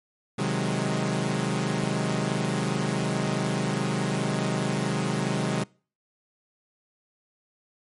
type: chord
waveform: sawtooth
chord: Ab dominant seventh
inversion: first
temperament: equal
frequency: 130.81 / 155.56 / 185 / 207.7 Hz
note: C3 / Eb3 / Gb3 / Ab3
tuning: 0 / 0 / 0 / 0 cents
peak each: -26 dBFS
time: 0.38-5.64 s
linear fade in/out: 10 ms
effects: noise-tail reverb RT60 0.4 s tail -25 dB re dry + MP3 48 kbps